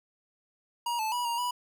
square tone with pitch steps, 951 / 873 / 973 / 940 / 980 Hz, A#5 / A5 / B5 / A#5 / B5, +34 / -14 / -26 / +14 / -14 cents, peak -29 dBFS, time 0.86-1.51 s, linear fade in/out 5 ms, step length 130 ms, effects none

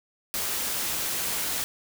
white noise, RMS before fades -29 dBFS, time 0.34-1.64 s, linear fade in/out 0 ms, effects none

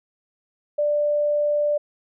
sine tone, 590 Hz, D5, 8 cents sharp, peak -18 dBFS, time 0.78-1.78 s, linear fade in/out 10 ms, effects none

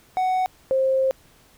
triangle / sine tone pair in turn, 744 / 529.3 Hz, F#5 / C5, +9 / +20 cents, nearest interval tritone, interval 589 cents, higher first, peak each -17 dBFS, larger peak neither, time 0.17-0.46 / 0.71-1.11 s, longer second, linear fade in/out 0 ms, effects pink hiss -55 dBFS RMS until 1.57 s

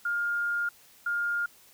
sine tone pair in turn, 1412 / 1412 Hz, F6 / F6, +19 / +19 cents, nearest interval unison, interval 0 cents, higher neither, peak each -26 dBFS, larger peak neither, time 0.05-0.69 / 1.06-1.46 s, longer first, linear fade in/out 5 ms, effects white hiss -57 dBFS RMS until 1.73 s

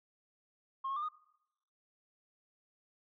sine tone with pitch steps, 1073 / 1091 / 1193 / 1235 Hz, C6 / C#6 / D6 / D#6, +43 / -28 / +27 / -13 cents, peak -33 dBFS, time 0.84-1.088 s, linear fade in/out 10 ms, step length 62 ms, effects noise-tail reverb RT60 0.8 s tail -22 dB re dry + tanh soft clip ceiling -31 dBFS

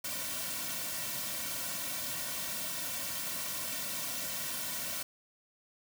white noise with comb filter, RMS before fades -37 dBFS, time 0.04-5.03 s, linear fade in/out 5 ms, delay 2.4 ms, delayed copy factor -1, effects none

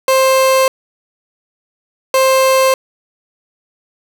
30% pulse tone pair in turn, 527 / 527 Hz, C5 / C5, +12 / +12 cents, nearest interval unison, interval 0 cents, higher neither, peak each -6 dBFS, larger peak neither, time 0.08-0.68 / 2.14-2.74 s, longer neither, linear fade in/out 2 ms, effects none

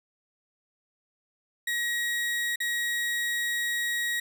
35% pulse tone with dropouts, 1900 Hz, A#6, 33 cents sharp, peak -25 dBFS, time 1.67-4.2 s, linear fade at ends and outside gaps 5 ms, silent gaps 2.559-2.602 s, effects none

